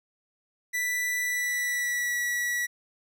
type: tone with pitch glide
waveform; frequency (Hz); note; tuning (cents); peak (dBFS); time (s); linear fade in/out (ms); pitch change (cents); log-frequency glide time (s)
45% pulse; 1975.5 to 1939.3; B6 to B6; 0 to -32; -26; 0.73-2.67; 20; -32; 1.2-2.18
effects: none